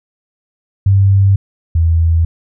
sine tone pair in turn, 98 / 82.41 Hz, G2 / E2, 0 / 0 cents, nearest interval minor third, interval 300 cents, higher first, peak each -6 / -8 dBFS, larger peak first, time 0.86-1.36 / 1.75-2.25 s, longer neither, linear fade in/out 5 ms, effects none

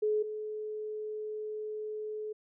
sine tone pair in turn, 425.8 / 428 Hz, G#4 / A4, +43 / -48 cents, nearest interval unison, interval 9 cents, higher second, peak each -26 / -35 dBFS, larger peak first, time 0.02-0.23 / 0.23-2.33 s, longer second, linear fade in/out 10 ms, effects none

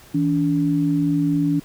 sine tone pair together, 162.01 / 286.6 Hz, E3 / D4, -30 / -42 cents, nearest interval minor seventh, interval 988 cents, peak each -21 / -18 dBFS, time 0.14-1.6 s, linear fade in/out 10 ms, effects pink hiss -47 dBFS RMS until 1.64 s

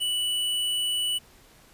square tone, 2960 Hz, F#7, in tune, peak -25 dBFS, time 0-1.19 s, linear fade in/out 20 ms, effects pink hiss -55 dBFS RMS until 1.73 s + resampled to 32000 Hz

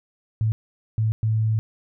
sine tone bursts at uneven times, 110 Hz, A2, in tune, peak -18 dBFS, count 3, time 0.41-0.52 / 0.98-1.12 / 1.23-1.59 s, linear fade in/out 0 ms, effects none

